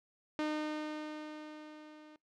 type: tone with level ramp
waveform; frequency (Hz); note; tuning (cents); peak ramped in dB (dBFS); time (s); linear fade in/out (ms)
sawtooth; 305.2; D#4; -33; -28 to -50; 0.39-2.16; 0
effects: noise-tail reverb RT60 0.2 s tail -24 dB re dry + low-pass 4000 Hz 12 dB/octave